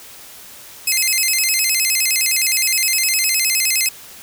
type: tone with vibrato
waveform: 10% pulse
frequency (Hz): 2313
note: D7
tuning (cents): -27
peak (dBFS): -6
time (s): 0.87-3.89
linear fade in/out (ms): 5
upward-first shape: square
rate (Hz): 9.7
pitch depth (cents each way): 180
effects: white hiss -39 dBFS RMS until 4.22 s